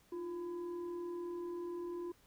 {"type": "tone with frequency modulation", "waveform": "sine", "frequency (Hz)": 349.2, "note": "F4", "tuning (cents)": 0, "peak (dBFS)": -39, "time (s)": [0.12, 2.12], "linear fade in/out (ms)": 5, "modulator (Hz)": 658, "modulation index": 0.41, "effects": ["pink hiss -68 dBFS RMS until 2.26 s"]}